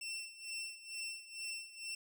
20% pulse tone with tremolo, 2696 Hz, E7, 38 cents sharp, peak -35 dBFS, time 0.01-1.95 s, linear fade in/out 5 ms, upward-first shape sine, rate 2.2 Hz, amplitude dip 80%, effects none

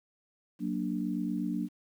sine chord, Gb augmented, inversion none, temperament equal, 185 / 233.1 / 293.7 Hz, Gb3 / Bb3 / D4, 0 / 0 / 0 cents, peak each -34 dBFS, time 0.59-1.69 s, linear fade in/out 50 ms, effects 10-bit

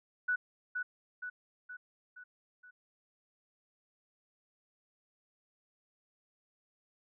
sine tone with echo, 1480 Hz, F#6, in tune, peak -28 dBFS, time 0.28-0.36 s, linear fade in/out 10 ms, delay 470 ms, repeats 5, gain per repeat -5 dB, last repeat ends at 2.71 s, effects none

